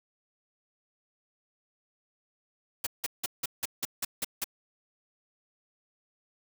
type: noise bursts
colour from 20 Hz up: white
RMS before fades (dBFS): -31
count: 9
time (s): 2.84-4.443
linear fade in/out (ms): 5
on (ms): 27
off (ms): 170
effects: none